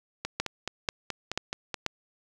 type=two click trains; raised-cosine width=0.2 ms; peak=-10 / -14 dBFS; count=4 / 8; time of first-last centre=0.4-1.863 / 0.25-1.743 s; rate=2.05 / 4.69 Hz; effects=none